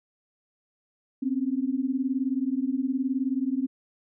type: beating tone pair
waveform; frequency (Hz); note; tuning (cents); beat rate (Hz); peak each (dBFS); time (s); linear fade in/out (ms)
sine; 254.4 / 273.4; C4 / C#4; -48 / -24; 19; -27; 1.22-3.67; 10
effects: none